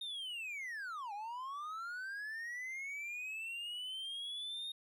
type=linear two-way sweep; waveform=triangle; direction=down then up; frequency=3714 to 795 to 3714 Hz; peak=-39 dBFS; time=0.01-4.72 s; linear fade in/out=5 ms; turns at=1.13 s; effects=none